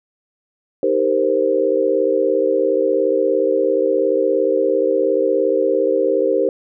sine chord, C minor seventh, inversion first, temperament equal, 311.1 / 392 / 466.2 / 523.3 Hz, Eb4 / G4 / Bb4 / C5, 0 / 0 / 0 / 0 cents, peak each -23 / -19 / -19 / -18 dBFS, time 0.83-6.49 s, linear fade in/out 2 ms, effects none

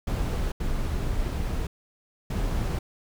brown noise bursts at uneven times, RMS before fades -27 dBFS, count 3, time 0.07-0.52 / 0.6-1.67 / 2.3-2.79 s, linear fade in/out 5 ms, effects none

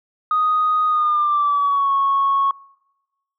sine tone with pitch glide, 1244.5 to 1102.3 Hz, D#6 to C#6, 0 to -10 cents, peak -14 dBFS, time 0.31-2.51 s, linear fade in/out 2 ms, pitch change -210 cents, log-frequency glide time 0.87-1.92 s, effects noise-tail reverb RT60 1.0 s tail -25 dB re dry + tanh soft clip ceiling -10 dBFS

